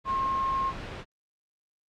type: tone in noise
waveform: sine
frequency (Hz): 1071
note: C6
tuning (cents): +40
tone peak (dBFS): -25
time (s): 0.05-0.73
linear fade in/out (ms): 50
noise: pink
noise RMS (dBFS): -38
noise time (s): 0.04-1.05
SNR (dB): +10
effects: low-pass 3000 Hz 12 dB/octave + Opus 48 kbps